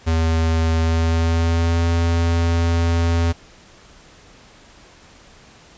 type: tone with pitch glide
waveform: square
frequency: 81.4 to 84.17 Hz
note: E2 to E2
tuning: -21 to +37 cents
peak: -16 dBFS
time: 0.06-3.33 s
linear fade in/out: 20 ms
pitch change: +58 cents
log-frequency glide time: 0.79-1.85 s
effects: pink hiss -47 dBFS RMS until 5.77 s + resampled to 16000 Hz

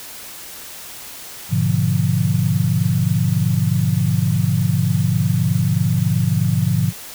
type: chord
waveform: sine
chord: G# diminished seventh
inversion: none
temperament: equal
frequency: 103.83 / 123.47 / 146.83 / 174.61 Hz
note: G#2 / B2 / D3 / F3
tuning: 0 / 0 / 0 / 0 cents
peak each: -20 dBFS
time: 1.49-6.93 s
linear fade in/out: 50 ms
effects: white hiss -35 dBFS RMS until 7.14 s

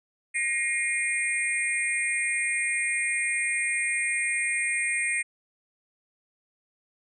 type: tone cluster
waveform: sine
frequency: 1885 / 2130 / 2424 / 8570 Hz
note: A#6 / C7 / D#7 / C9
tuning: +19 / +30 / -46 / +40 cents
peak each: -30 / -28 / -31 / -32 dBFS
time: 0.34-5.23 s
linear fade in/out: 20 ms
effects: none

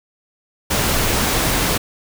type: noise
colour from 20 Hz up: pink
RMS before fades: -18 dBFS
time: 0.7-1.78 s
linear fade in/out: 10 ms
effects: none

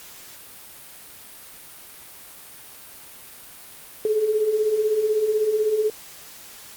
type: beating tone pair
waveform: sine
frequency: 415.3 / 431.3 Hz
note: G#4 / A4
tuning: 0 / -35 cents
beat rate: 16 Hz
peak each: -27 / -19 dBFS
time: 4.05-5.9 s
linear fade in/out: 2 ms
effects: white hiss -43 dBFS RMS until 6.76 s + Opus 48 kbps

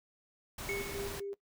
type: noise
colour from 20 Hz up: pink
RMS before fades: -42 dBFS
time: 0.58-1.2 s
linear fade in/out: 5 ms
type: tone with exponential decay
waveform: triangle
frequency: 2205 Hz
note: C#7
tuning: 10 cents flat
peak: -32 dBFS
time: 0.69-1.29 s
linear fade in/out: 0 ms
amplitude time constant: 130 ms
type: tone with tremolo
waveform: sine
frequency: 399 Hz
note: G4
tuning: 31 cents sharp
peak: -37 dBFS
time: 0.69-1.34 s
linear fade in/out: 0 ms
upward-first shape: square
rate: 3.9 Hz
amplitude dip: 60%
effects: noise-tail reverb RT60 0.1 s tail -19 dB re dry

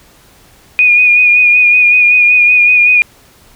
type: tone with vibrato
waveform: sine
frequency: 2456 Hz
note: D#7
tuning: 23 cents flat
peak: -4 dBFS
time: 0.79-3.02 s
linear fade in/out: 0 ms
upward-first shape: sine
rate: 5.3 Hz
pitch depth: 30 cents each way
effects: pink hiss -44 dBFS RMS until 3.55 s

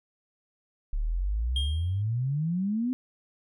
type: exponential sweep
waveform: sine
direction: up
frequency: 34.6 to 259.6 Hz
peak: -25 dBFS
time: 0.93-2.93 s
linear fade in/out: 0 ms
type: tone with exponential decay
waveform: triangle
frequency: 3221 Hz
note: G7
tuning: 46 cents sharp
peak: -25 dBFS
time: 1.56-2.02 s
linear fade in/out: 2 ms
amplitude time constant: 100 ms
effects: none

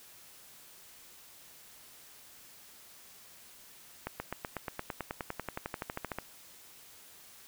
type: accelerating click train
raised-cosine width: 0.5 ms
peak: -20 dBFS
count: 23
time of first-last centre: 4.07-6.186 s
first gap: 130 ms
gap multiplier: 0.97
effects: white hiss -55 dBFS RMS until 7.47 s

